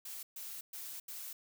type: noise bursts at uneven times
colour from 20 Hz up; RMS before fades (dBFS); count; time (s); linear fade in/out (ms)
blue; -45; 4; 0.05-0.23 / 0.36-0.61 / 0.73-1 / 1.08-1.33; 5
effects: none